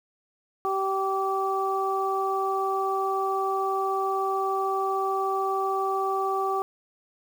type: harmonic tone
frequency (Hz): 386.7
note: G4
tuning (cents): -24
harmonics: 1 / 2 / 3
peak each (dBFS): -28 / -28 / -28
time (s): 0.65-6.62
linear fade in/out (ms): 0
effects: 8-bit